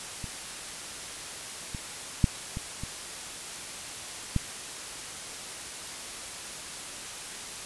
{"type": "clicks", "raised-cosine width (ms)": 5, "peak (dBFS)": [-24, -23, -7, -21, -23, -12], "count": 6, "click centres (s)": [0.242, 1.748, 2.242, 2.571, 2.836, 4.363], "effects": ["white hiss -39 dBFS RMS until 7.65 s", "resampled to 24000 Hz"]}